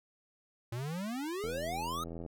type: exponential sweep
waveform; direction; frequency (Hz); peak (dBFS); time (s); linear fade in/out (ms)
square; up; 112.7 to 1300; -36; 0.72-2.04; 5
type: click train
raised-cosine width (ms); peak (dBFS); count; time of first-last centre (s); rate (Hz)
2; -30; 70; 1.44-2.262; 83.9
effects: none